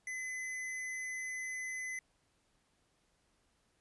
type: tone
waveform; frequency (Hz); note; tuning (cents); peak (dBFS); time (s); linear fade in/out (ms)
square; 2026; B6; +44; -39; 0.07-1.99; 2
effects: pink hiss -75 dBFS RMS until 3.8 s + resampled to 24000 Hz